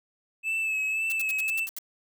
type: tone with vibrato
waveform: triangle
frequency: 2610 Hz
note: E7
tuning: 18 cents flat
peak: -24 dBFS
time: 0.43-1.68 s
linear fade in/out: 50 ms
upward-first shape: sine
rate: 1.9 Hz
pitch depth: 33 cents each way
type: noise bursts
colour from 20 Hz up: blue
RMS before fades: -35 dBFS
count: 8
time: 1.1-1.786 s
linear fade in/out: 0 ms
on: 21 ms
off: 74 ms
effects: none